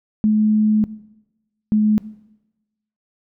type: tone pair in turn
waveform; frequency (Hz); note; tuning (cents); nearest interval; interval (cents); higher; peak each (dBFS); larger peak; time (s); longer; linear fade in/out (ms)
sine; 214.2 / 213.1; A3 / G#3; -46 / +45; unison; 9; first; -12; neither; 0.24-0.84 / 1.72-1.98; first; 0
effects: noise-tail reverb RT60 1.0 s tail -19 dB re dry